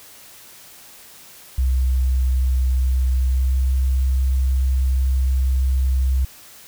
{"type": "tone with pitch glide", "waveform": "sine", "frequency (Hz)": [64.1, 65.26], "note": ["C2", "C2"], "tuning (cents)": [-35, -4], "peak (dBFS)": -15, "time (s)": [1.58, 6.25], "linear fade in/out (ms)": 5, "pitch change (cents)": 31, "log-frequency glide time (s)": [3.3, 3.57], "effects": ["white hiss -44 dBFS RMS until 6.67 s"]}